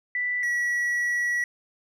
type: tone pair in turn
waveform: sine / triangle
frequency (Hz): 1975.5 / 1933.7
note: B6 / B6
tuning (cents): 0 / -37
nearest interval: unison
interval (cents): 37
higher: first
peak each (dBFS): -24 / -21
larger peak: second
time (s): 0.15-0.43 / 0.43-1.44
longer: second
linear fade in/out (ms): 2
effects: resampled to 32000 Hz